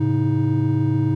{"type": "tone cluster", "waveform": "triangle", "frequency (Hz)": [110.1, 137.2, 314], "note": ["A2", "C#3", "D#4"], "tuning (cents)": [2, -17, 16], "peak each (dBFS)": -19, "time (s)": [0, 1.15], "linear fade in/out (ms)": 10, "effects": []}